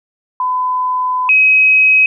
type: tone pair in turn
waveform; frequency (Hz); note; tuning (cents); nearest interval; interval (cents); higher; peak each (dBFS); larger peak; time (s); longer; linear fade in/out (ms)
sine; 1008 / 2540; B5 / D#7; +35 / +35; octave + major third; 1600; second; -13 / -6; second; 0.4-1.29 / 1.29-2.06; first; 2
effects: none